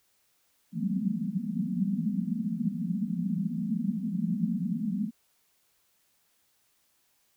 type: band-pass noise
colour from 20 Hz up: pink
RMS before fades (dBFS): -30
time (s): 0.72-5.11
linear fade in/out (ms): 50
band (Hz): 170 to 240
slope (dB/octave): 96
effects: white hiss -70 dBFS RMS until 7.36 s